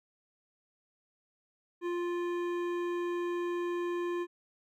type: tone with hard clipping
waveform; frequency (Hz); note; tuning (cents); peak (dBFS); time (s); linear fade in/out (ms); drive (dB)
sine; 349.2; F4; 0; -33; 1.81-4.27; 50; 13
effects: none